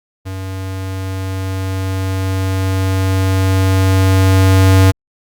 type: tone with level ramp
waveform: square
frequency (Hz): 95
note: F#2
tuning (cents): +46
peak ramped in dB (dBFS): -23 to -6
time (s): 0.25-4.92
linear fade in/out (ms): 20
effects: Opus 48 kbps